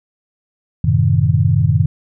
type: chord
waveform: sine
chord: F# diminished seventh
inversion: none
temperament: equal with one note detuned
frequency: 92.5 / 110 / 129.68 / 155.56 Hz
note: F#2 / A2 / C3 / Eb3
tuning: 0 / 0 / -15 / 0 cents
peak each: -16 dBFS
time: 0.84-1.86 s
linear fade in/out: 5 ms
effects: none